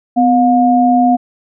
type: tone pair together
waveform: sine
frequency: 251.8 / 714.1 Hz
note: B3 / F5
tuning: +34 / +38 cents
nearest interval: octave + tritone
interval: 1804 cents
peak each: -10 dBFS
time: 0.16-1.17 s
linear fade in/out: 20 ms
effects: none